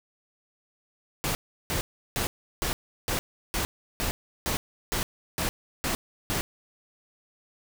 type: noise bursts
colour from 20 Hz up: pink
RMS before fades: -28 dBFS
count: 12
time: 1.24-6.41 s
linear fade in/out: 0 ms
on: 110 ms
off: 350 ms
effects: none